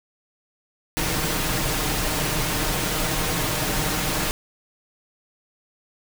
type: noise with comb filter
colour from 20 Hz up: pink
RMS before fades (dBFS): -24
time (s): 0.97-4.31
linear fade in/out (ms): 0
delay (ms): 6.5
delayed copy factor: +0.55
effects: none